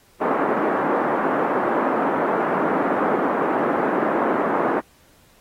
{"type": "band-pass noise", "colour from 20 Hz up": "pink", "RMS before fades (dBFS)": -21, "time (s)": [0.2, 4.81], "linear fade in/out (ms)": 20, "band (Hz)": [250, 1400], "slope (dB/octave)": 24, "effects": ["pink hiss -56 dBFS RMS until 5.4 s", "AAC 48 kbps"]}